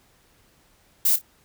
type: noise with echo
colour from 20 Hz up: violet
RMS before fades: -19 dBFS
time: 1.05-1.16 s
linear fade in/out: 5 ms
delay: 28 ms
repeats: 2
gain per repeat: -13 dB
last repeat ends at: 1.216 s
effects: pink hiss -60 dBFS RMS until 1.44 s